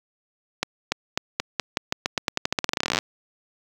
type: accelerating click train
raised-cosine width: 0.2 ms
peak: -4 dBFS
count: 30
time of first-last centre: 0.63-2.987 s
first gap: 290 ms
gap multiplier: 0.88
effects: high-pass 100 Hz 12 dB/octave + 7-bit